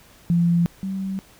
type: tone pair in turn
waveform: sine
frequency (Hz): 171.3 / 192.28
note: F3 / G3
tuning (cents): -33 / -33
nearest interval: major second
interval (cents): 200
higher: second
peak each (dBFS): -15 / -24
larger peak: first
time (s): 0.3-0.66 / 0.83-1.19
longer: neither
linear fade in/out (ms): 0
effects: pink hiss -51 dBFS RMS until 1.39 s